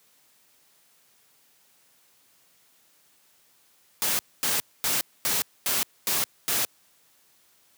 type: noise bursts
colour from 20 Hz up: white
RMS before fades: -25 dBFS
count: 7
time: 4.02-6.65 s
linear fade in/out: 0 ms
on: 170 ms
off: 240 ms
effects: white hiss -62 dBFS RMS until 7.77 s + high-pass 100 Hz 12 dB/octave